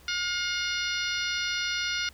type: harmonic tone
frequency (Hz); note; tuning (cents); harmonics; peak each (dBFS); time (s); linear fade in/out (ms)
714; F5; +38; 2 / 3 / 4 / 5 / 6 / 7 / 8; -32 / -34 / -35 / -36 / -37 / -37 / -38; 0.08-2.09; 2
effects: added 68 Hz sine -53 dBFS peak until 2.13 s + pink hiss -56 dBFS RMS until 2.13 s